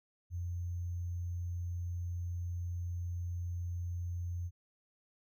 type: tone with sample-and-hold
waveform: sine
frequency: 87.31 Hz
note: F2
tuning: in tune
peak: -35 dBFS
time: 0.3-4.51 s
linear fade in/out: 50 ms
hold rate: 6300 Hz
effects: none